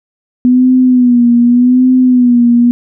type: tone with vibrato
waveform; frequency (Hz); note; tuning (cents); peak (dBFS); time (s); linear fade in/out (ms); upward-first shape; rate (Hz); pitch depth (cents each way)
sine; 246.9; B3; 0; -4; 0.45-2.71; 0; sine; 0.85; 63
effects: none